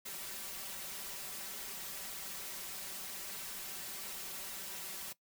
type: noise with comb filter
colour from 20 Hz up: white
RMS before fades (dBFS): -44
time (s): 0.05-5.13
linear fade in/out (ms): 10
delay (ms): 5.2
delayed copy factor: +0.9
effects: noise-tail reverb RT60 0.1 s tail -18 dB re dry